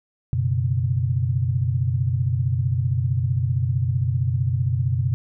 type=chord; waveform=sine; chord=F# suspended fourth; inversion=none; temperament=just; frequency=92.5 / 123.33 / 138.75 Hz; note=F#2 / B2 / C#3; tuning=0 / -2 / +2 cents; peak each=-24 / -21 / -26 dBFS; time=0.33-5.14 s; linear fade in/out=0 ms; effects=none